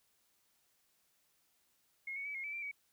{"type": "tone with pitch steps", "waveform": "sine", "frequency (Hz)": [2157, 2224, 2291, 2150, 2308, 2357, 2266], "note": ["C#7", "C#7", "D7", "C7", "D7", "D7", "C#7"], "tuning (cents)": [-48, 5, -44, 47, -31, 6, 37], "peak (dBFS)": -39, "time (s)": [2.07, 2.714], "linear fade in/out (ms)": 5, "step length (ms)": 92, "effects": ["white hiss -75 dBFS RMS until 2.92 s"]}